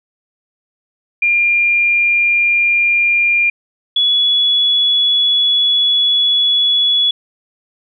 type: tone pair in turn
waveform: sine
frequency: 2400 / 3394 Hz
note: D7 / G#7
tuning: +37 / +37 cents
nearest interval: tritone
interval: 600 cents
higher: second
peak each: -10 dBFS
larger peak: neither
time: 1.22-3.5 / 3.96-7.11 s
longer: second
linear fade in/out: 5 ms
effects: none